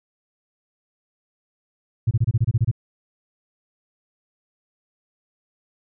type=tone bursts; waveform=sine; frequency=114.3 Hz; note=A#2; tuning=34 cents flat; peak=-13 dBFS; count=10; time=2.07-2.714 s; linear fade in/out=10 ms; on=41 ms; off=26 ms; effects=tanh soft clip ceiling -10 dBFS

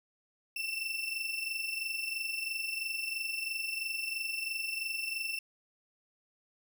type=tone pair together; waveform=35% pulse; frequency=2677 / 2700 Hz; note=E7 / E7; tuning=+26 / +41 cents; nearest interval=unison; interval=15 cents; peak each=-34 / -37 dBFS; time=0.56-5.39 s; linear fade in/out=5 ms; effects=none

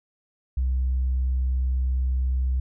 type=tone; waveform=sine; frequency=64.3 Hz; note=C2; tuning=30 cents flat; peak=-19 dBFS; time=0.57-2.6 s; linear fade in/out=5 ms; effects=tanh soft clip ceiling -18 dBFS

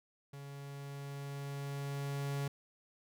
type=tone with level ramp; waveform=45% pulse; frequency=140.4 Hz; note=C#3; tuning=22 cents sharp; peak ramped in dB=-46 to -34 dBFS; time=0.33-2.48 s; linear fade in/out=5 ms; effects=none

